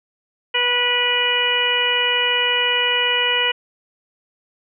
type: harmonic tone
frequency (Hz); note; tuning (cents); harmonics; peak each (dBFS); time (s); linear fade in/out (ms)
488.6; B4; -19; 1 / 2 / 3 / 4 / 5 / 6; -26 / -26 / -27 / -23 / -23 / -19; 0.54-3.52; 10
effects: none